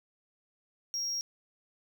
triangle tone, 5600 Hz, F8, 4 cents sharp, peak -30 dBFS, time 0.94-1.21 s, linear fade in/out 0 ms, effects 12-bit

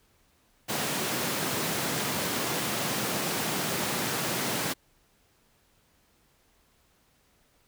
pink high-pass noise, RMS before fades -30 dBFS, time 0.68-4.74 s, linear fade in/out 20 ms, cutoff 130 Hz, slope 24 dB/octave, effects pink hiss -66 dBFS RMS until 7.67 s

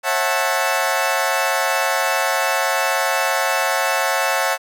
20% pulse chord, F# minor seventh, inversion second, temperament equal with one note detuned, 542.6 / 659.3 / 740 / 880 Hz, C#5 / E5 / F#5 / A5, -37 / 0 / 0 / 0 cents, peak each -18 dBFS, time 0.03-4.58 s, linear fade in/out 50 ms, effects none

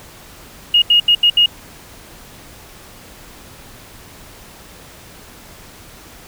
triangle tone bursts at uneven times, 2866 Hz, F7, 44 cents sharp, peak -4 dBFS, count 5, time 0.74-0.82 / 0.9-1 / 1.08-1.15 / 1.23-1.3 / 1.37-1.46 s, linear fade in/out 5 ms, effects tanh soft clip ceiling -6 dBFS + pink hiss -40 dBFS RMS until 6.27 s

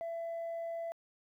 sine tone, 669 Hz, E5, 25 cents sharp, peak -34 dBFS, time 0.01-0.92 s, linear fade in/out 0 ms, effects tanh soft clip ceiling -35 dBFS + 12-bit

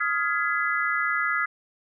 sine chord, F half-diminished seventh, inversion third, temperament just, 1257.2 / 1396.9 / 1676.3 / 2012 Hz, Eb6 / F6 / Ab6 / Cb7, +18 / 0 / +16 / +32 cents, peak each -28 dBFS, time 0-1.46 s, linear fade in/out 10 ms, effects none

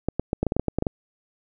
clicks, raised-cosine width 2 ms, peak -9 dBFS, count 12, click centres 0.086 / 0.196 / 0.331 / 0.43 / 0.467 / 0.521 / 0.566 / 0.596 / 0.683 / 0.786 / 0.824 / 0.868 s, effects none

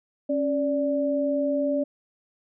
sine tone pair together, 275.1 / 583 Hz, C#4 / D5, -13 / -13 cents, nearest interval octave + minor second, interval 1300 cents, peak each -25 / -24 dBFS, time 0.29-1.84 s, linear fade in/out 10 ms, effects none

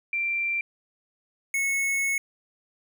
sine / square tone pair in turn, 2359 / 2196 Hz, D7 / C#7, +7 / -17 cents, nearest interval minor second, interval 124 cents, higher first, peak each -24 dBFS, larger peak neither, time 0.13-0.61 / 1.54-2.18 s, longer second, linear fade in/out 2 ms, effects 11-bit

